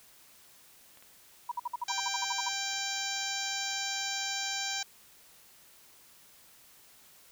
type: clicks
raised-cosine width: 0.3 ms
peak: -40 dBFS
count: 7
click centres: 0.973 / 1.025 / 1.888 / 2.252 / 2.736 / 2.787 / 3.164 s
type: tone bursts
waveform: sine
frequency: 965 Hz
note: B5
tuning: 40 cents flat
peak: -30 dBFS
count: 13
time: 1.49-2.488 s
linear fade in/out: 5 ms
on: 26 ms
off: 55 ms
type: harmonic tone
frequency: 787 Hz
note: G5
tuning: 7 cents sharp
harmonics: 1 / 2 / 3 / 4 / 5 / 6 / 7 / 8 / 9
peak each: -41 / -40 / -41 / -42 / -39 / -43 / -40 / -41 / -41 dBFS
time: 1.88-4.83 s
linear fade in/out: 5 ms
effects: white hiss -58 dBFS RMS until 7.31 s